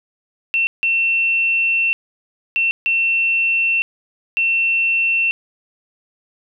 sine tone bursts at uneven times, 2700 Hz, E7, 41 cents sharp, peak -14 dBFS, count 5, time 0.54-0.67 / 0.83-1.93 / 2.56-2.71 / 2.86-3.82 / 4.37-5.31 s, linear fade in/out 0 ms, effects none

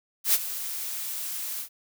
blue noise with ADSR envelope, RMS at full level -19 dBFS, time 0.24-1.69 s, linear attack 100 ms, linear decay 33 ms, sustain -14 dB, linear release 91 ms, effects none

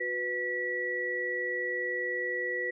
sine tone cluster, 365.8 / 495.5 / 1943 Hz, F#4 / B4 / B6, -20 / +6 / -29 cents, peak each -38 / -36 / -31 dBFS, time 0-2.71 s, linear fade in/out 10 ms, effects none

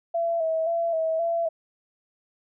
sine tone with vibrato, 659.3 Hz, E5, in tune, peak -22 dBFS, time 0.14-1.49 s, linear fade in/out 10 ms, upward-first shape square, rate 1.9 Hz, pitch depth 38 cents each way, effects none

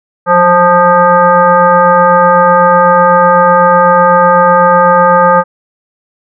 sine tone with frequency modulation, 879 Hz, A5, 2 cents flat, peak -3 dBFS, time 0.26-5.44 s, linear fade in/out 50 ms, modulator 350 Hz, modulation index 1.5, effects none

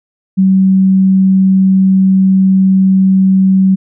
sine tone, 190.4 Hz, F#3, 50 cents sharp, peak -5 dBFS, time 0.37-3.76 s, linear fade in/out 20 ms, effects none

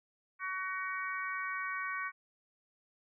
harmonic tone, 375.8 Hz, F#4, 27 cents sharp, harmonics 3 / 4 / 5 / 6, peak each -39 / -40 / -41 / -42 dBFS, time 0.39-2.12 s, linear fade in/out 50 ms, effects none

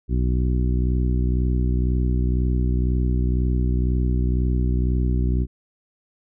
harmonic tone, 62 Hz, B1, 7 cents sharp, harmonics 1 / 2 / 3 / 4 / 5 / 6, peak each -19 / -25 / -29 / -31 / -33 / -35 dBFS, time 0.08-5.47 s, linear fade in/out 50 ms, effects none

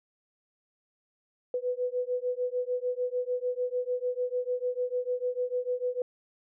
sine beating tone pair, 493.9 / 500.6 Hz, B4 / B4, 0 / +23 cents, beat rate 6.7 Hz, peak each -31 dBFS, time 1.54-6.02 s, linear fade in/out 2 ms, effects none

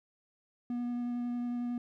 triangle tone with vibrato, 242 Hz, B3, 35 cents flat, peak -30 dBFS, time 0.7-1.78 s, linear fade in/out 2 ms, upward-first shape sine, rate 11 Hz, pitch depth 9 cents each way, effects none

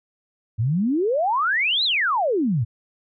sine exponential two-way sweep, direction up then down, 102.4 to 4186 to 102.4 Hz, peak -18 dBFS, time 0.58-2.65 s, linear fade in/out 20 ms, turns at 1.84 s, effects none

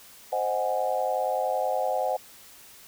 sine chord, Ab dominant seventh, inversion first, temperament equal, 523.3 / 622.3 / 740 / 830.6 Hz, C5 / Eb5 / Gb5 / Ab5, 0 / 0 / 0 / 0 cents, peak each -29 / -30 / -28 / -32 dBFS, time 0.32-2.17 s, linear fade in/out 10 ms, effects white hiss -50 dBFS RMS until 2.87 s

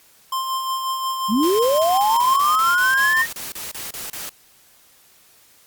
square tone with tremolo, 1051 Hz, C6, 7 cents sharp, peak -21 dBFS, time 0.32-3.22 s, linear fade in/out 5 ms, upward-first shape sine, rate 5.6 Hz, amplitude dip 40%
sine linear sweep, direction up, 186.1 to 1869 Hz, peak -15 dBFS, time 1.28-3.27 s, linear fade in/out 50 ms
white noise bursts, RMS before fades -31 dBFS, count 15, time 1.43-4.292 s, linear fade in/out 0 ms, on 160 ms, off 33 ms
effects white hiss -53 dBFS RMS until 5.66 s + Opus 48 kbps

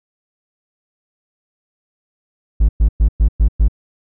triangle tone bursts, 53 Hz, G#1, 36 cents sharp, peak -6 dBFS, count 6, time 2.6-3.684 s, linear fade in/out 10 ms, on 89 ms, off 110 ms, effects none

